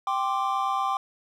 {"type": "chord", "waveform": "triangle", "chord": "G suspended fourth", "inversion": "none", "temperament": "equal", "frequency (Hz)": [784, 1046.5, 1174.7], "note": ["G5", "C6", "D6"], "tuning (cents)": [0, 0, 0], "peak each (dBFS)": [-26, -27, -26], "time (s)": [0.07, 0.97], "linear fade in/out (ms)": 2, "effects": []}